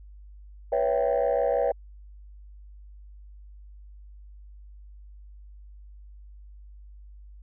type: chord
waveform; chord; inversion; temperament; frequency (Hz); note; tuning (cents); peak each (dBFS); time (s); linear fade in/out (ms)
sine; C# half-diminished seventh; third; equal with one note detuned; 488.5 / 554.4 / 659.3 / 784; B4 / C#5 / E5 / G5; -19 / 0 / 0 / 0; -25 / -24 / -27 / -29; 0.72-1.72; 5
effects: tanh soft clip ceiling -16 dBFS + added 50 Hz sine -44 dBFS peak until 7.42 s